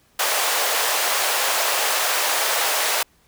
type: high-pass noise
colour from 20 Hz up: pink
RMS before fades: -21 dBFS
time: 0.19-3.03 s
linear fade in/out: 5 ms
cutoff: 550 Hz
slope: 24 dB/octave
effects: pink hiss -59 dBFS RMS until 3.27 s